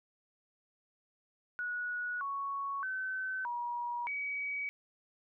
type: tone with pitch steps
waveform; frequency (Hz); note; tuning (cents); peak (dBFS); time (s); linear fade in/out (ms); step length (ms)
sine; 1462 / 1111 / 1527 / 958 / 2269; F#6 / C#6 / G6 / A#5 / C#7; -21 / +4 / -46 / +47 / +40; -34; 1.59-4.69; 0; 620
effects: none